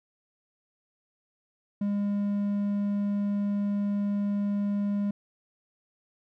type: tone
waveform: triangle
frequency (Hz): 203.1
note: G#3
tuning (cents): -38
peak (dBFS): -23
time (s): 1.81-5.11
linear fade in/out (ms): 5
effects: none